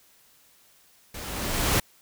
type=noise with level ramp; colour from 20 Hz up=pink; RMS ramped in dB=-38 to -21 dBFS; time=1.14-1.8 s; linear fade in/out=5 ms; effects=white hiss -59 dBFS RMS until 2.01 s